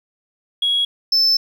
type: tone pair in turn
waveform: sine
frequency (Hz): 3322 / 5276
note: G#7 / E8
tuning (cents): 0 / +1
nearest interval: minor sixth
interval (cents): 801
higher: second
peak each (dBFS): -14 / -10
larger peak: second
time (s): 0.62-0.85 / 1.12-1.37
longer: second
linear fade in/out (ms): 5
effects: tanh soft clip ceiling -11 dBFS + 8-bit